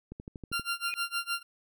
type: click train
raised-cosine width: 3 ms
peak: -28 dBFS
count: 7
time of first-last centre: 0.12-0.596 s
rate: 12.6 Hz
type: tone with tremolo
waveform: 20% pulse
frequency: 1387 Hz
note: F6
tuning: 12 cents flat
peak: -23 dBFS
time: 0.52-1.43 s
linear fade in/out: 10 ms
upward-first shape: sine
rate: 6.5 Hz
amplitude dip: 95%
type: tone with exponential growth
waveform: sine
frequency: 2474 Hz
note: D#7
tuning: 10 cents flat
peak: -27 dBFS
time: 0.83-0.94 s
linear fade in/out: 0 ms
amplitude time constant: 22 ms
effects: none